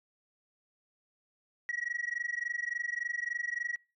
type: tone with amplitude modulation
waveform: sine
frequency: 1914 Hz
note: A#6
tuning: 45 cents sharp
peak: -27 dBFS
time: 1.69-3.76 s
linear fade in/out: 0 ms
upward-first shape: sine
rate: 23.5 Hz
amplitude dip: 95%
effects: noise-tail reverb RT60 0.3 s tail -25 dB re dry + tanh soft clip ceiling -28 dBFS